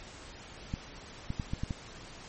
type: clicks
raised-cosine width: 5 ms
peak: -20 dBFS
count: 6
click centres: 0.739 / 1.304 / 1.398 / 1.535 / 1.635 / 1.708 s
effects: pink hiss -48 dBFS RMS until 2.28 s + MP3 32 kbps